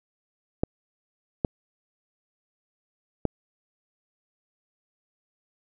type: clicks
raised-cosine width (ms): 2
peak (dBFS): -9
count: 3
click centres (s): 0.635 / 1.448 / 3.253
effects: none